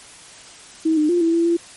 sine tone with pitch steps, 320.1 / 303.9 / 349.7 / 330.6 / 335.9 / 339.8 Hz, D#4 / D#4 / F4 / E4 / E4 / F4, +49 / -41 / +2 / +5 / +33 / -47 cents, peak -14 dBFS, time 0.85-1.57 s, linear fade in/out 10 ms, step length 120 ms, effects white hiss -42 dBFS RMS until 1.76 s + MP3 48 kbps

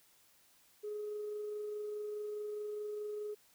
sine tone with amplitude modulation, 419.8 Hz, G#4, 19 cents sharp, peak -36 dBFS, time 0.83-3.35 s, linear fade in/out 20 ms, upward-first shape sine, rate 24.8 Hz, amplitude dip 25%, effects tanh soft clip ceiling -34 dBFS + white hiss -67 dBFS RMS until 3.54 s

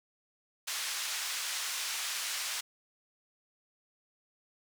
white band-pass noise, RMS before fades -36 dBFS, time 0.67-2.61 s, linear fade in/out 10 ms, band 1200 to 7300 Hz, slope 12 dB/octave, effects none

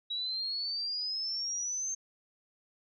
sine exponential sweep, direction up, 3858 to 6370 Hz, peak -32 dBFS, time 0.1-1.95 s, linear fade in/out 10 ms, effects none

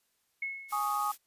sine tone with exponential decay, 2185 Hz, C#7, 26 cents flat, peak -30 dBFS, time 0.42-1.02 s, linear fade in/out 5 ms, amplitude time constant 130 ms
blue noise, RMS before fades -42 dBFS, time 0.68-1.18 s, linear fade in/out 50 ms
sine chord, Ab suspended fourth, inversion none, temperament equal with one note detuned, 830.6 / 1112.6 / 1244.5 Hz, Ab5 / Db6 / Eb6, 0 / +6 / 0 cents, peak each -33 / -36 / -31 dBFS, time 0.72-1.12 s, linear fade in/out 10 ms
effects white hiss -75 dBFS RMS until 1.26 s + resampled to 32000 Hz

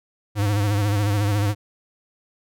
square tone with vibrato, 102.8 Hz, G#2, 17 cents flat, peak -19 dBFS, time 0.35-1.55 s, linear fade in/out 50 ms, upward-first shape sine, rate 14 Hz, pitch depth 62 cents each way, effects none

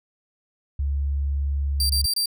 sine tone, 70.2 Hz, C#2, 22 cents sharp, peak -21 dBFS, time 0.79-2.06 s, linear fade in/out 5 ms
sawtooth tone bursts, 4699 Hz, D8, in tune, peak -18 dBFS, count 4, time 1.8-2.258 s, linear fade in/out 2 ms, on 95 ms, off 26 ms
effects none

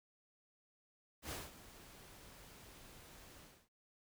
pink noise with ADSR envelope, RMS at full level -43 dBFS, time 1.22-3.69 s, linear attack 87 ms, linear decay 200 ms, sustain -15 dB, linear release 310 ms, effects none

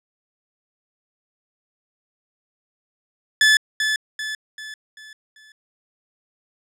sawtooth tone with echo, 1733 Hz, A6, 27 cents flat, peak -8 dBFS, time 3.41-3.57 s, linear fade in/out 2 ms, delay 390 ms, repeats 5, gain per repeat -7 dB, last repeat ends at 5.52 s, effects low-pass 8000 Hz 12 dB/octave

